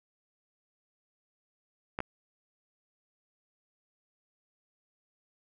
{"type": "clicks", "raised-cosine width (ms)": 0.5, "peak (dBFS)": -18, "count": 2, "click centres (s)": [1.989, 2.004], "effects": []}